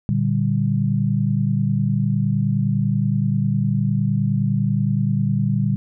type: chord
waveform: sine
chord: G minor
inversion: first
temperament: equal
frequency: 116.54 / 146.83 / 196 Hz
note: Bb2 / D3 / G3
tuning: 0 / 0 / 0 cents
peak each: -21 dBFS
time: 0.09-5.76 s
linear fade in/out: 0 ms
effects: none